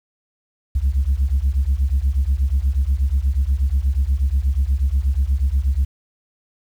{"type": "beating tone pair", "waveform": "sine", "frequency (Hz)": [63.7, 72], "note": ["C2", "D2"], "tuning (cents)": [-46, -34], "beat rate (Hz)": 8.3, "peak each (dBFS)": -17, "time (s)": [0.75, 5.85], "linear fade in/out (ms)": 10, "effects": ["tanh soft clip ceiling -11 dBFS", "8-bit"]}